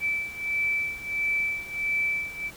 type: beating tone pair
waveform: sine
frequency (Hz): 2318 / 2319.5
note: D7 / D7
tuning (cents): -23 / -22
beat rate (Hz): 1.5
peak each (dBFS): -30 / -27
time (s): 0-2.51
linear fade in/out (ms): 50
effects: pink hiss -47 dBFS RMS until 2.56 s